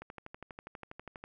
click train, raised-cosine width 0.5 ms, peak -29 dBFS, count 16, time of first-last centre 0.02-1.24 s, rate 12.3 Hz, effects none

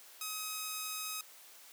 5% pulse tone, 1267 Hz, D#6, 31 cents sharp, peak -26 dBFS, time 0.21-1.21 s, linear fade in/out 2 ms, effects white hiss -56 dBFS RMS until 1.72 s + high-pass 400 Hz 12 dB/octave

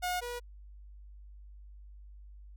sawtooth tone pair in turn, 721 / 483.9 Hz, F#5 / B4, -45 / -35 cents, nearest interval perfect fifth, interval 690 cents, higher first, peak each -27 / -33 dBFS, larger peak first, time 0.02-0.21 / 0.21-0.4 s, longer neither, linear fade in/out 20 ms, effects added 50 Hz sine -48 dBFS peak until 2.56 s

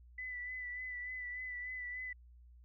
sine tone with vibrato, 1991 Hz, B6, 14 cents sharp, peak -40 dBFS, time 0.18-2.13 s, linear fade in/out 5 ms, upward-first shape sine, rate 3.4 Hz, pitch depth 27 cents each way, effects added 60 Hz sine -56 dBFS peak until 2.64 s

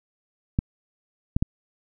clicks, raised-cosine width 5 ms, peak -8 dBFS, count 3, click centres 0.589 / 1.365 / 1.425 s, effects none

